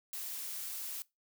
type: noise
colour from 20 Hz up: blue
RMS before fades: -41 dBFS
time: 0.13-1.02 s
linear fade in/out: 0 ms
effects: noise-tail reverb RT60 0.2 s tail -21 dB re dry